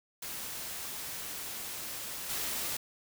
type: noise with level steps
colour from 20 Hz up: white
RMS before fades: -40 / -35 dBFS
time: 0.22-2.77 s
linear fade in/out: 5 ms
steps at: 2.29 s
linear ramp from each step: 10 ms
effects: none